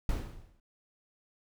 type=noise with exponential decay; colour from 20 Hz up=brown; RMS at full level=-27 dBFS; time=0.09-0.6 s; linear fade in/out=2 ms; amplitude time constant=110 ms; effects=none